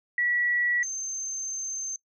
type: tone pair in turn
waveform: sine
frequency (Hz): 1939 / 6282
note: B6 / G8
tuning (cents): -32 / +3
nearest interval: octave + minor sixth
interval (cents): 2035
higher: second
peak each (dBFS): -23 / -30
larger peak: first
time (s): 0.18-0.83 / 0.83-1.96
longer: second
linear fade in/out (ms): 2
effects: noise-tail reverb RT60 0.1 s tail -21 dB re dry